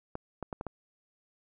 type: clicks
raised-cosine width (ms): 1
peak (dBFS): -22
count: 5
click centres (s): 0.154 / 0.427 / 0.528 / 0.611 / 0.667
effects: none